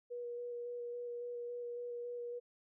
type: tone with vibrato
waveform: sine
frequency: 481.4 Hz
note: B4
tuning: 44 cents flat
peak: -40 dBFS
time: 0.1-2.4 s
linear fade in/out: 20 ms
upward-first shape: square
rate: 3.6 Hz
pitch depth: 10 cents each way
effects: none